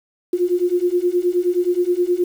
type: beating tone pair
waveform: sine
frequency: 350.2 / 359.7 Hz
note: F4 / F#4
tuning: +5 / -49 cents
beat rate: 9.5 Hz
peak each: -19 / -18 dBFS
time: 0.33-2.24 s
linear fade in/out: 5 ms
effects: 7-bit